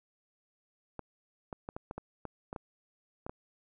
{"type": "clicks", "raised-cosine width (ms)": 1, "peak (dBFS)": -25, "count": 11, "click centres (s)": [0.993, 1.528, 1.689, 1.765, 1.911, 1.98, 2.253, 2.529, 2.562, 3.265, 3.295], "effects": []}